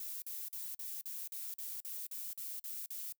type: noise bursts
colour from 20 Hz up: violet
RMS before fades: -43 dBFS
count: 12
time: 0-3.124 s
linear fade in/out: 2 ms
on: 220 ms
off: 44 ms
effects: noise-tail reverb RT60 0.1 s tail -24 dB re dry